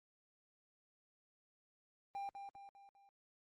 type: tone with echo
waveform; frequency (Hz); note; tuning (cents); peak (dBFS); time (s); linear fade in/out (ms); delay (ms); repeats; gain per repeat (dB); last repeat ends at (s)
triangle; 796; G5; +26; -39; 2.15-2.29; 0; 200; 4; -6; 3.09
effects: Opus 24 kbps